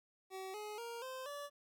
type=tone with pitch steps; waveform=25% pulse; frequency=380 / 421.6 / 467.8 / 519.1 / 576 Hz; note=F#4 / G#4 / A#4 / C5 / D5; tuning=+46 / +26 / +6 / -14 / -34 cents; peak=-40 dBFS; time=0.3-1.5 s; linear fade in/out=50 ms; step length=240 ms; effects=13-bit